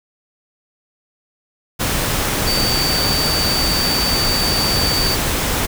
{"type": "tone in noise", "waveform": "sine", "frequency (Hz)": 4596, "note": "D8", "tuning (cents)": -38, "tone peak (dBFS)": -18, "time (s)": [2.46, 5.16], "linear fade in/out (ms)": 20, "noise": "pink", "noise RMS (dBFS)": -19, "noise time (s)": [1.79, 5.67], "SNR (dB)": -2, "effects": []}